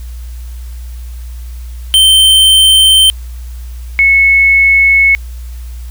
square / sine tone pair in turn, 3109 / 2198 Hz, G7 / C#7, -15 / -15 cents, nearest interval tritone, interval 600 cents, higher first, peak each -4 dBFS, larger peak neither, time 1.94-3.1 / 3.99-5.15 s, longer neither, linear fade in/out 0 ms, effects added 60 Hz sine -22 dBFS peak until 5.9 s + white hiss -42 dBFS RMS until 5.9 s

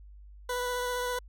20% pulse tone with vibrato, 493.9 Hz, B4, in tune, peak -25 dBFS, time 0.49-1.19 s, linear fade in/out 5 ms, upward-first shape triangle, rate 15 Hz, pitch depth 16 cents each way, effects added 50 Hz sine -47 dBFS peak until 1.28 s

